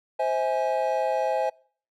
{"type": "chord", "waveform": "triangle", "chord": "C augmented", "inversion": "none", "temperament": "equal with one note detuned", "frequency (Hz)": [523.3, 646.4, 830.6], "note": ["C5", "E5", "G#5"], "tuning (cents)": [0, -34, 0], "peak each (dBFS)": -25, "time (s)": [0.19, 1.5], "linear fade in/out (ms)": 10, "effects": ["noise-tail reverb RT60 0.5 s tail -26 dB re dry"]}